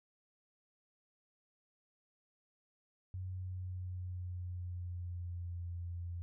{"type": "tone with pitch glide", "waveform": "sine", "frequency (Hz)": [92.5, 86.81], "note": ["F#2", "F2"], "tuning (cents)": [0, -10], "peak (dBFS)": -39, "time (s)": [3.14, 6.22], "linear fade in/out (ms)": 0, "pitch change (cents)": -110, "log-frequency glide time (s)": [3.28, 5.67], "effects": []}